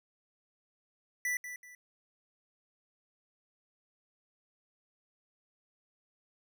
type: tone with echo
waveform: square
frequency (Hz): 1975.5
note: B6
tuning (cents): 0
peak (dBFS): -31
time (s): 1.25-1.37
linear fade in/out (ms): 2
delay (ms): 190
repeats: 2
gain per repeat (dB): -10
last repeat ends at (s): 1.75
effects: none